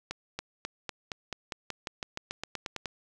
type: accelerating click train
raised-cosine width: 0.2 ms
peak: -17 dBFS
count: 17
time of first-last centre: 0.11-2.857 s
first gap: 280 ms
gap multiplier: 0.93
effects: none